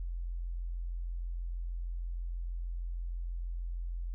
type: tone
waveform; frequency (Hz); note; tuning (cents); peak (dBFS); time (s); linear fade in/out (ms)
sine; 43.16; F1; -20; -34; 0-4.14; 0
effects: none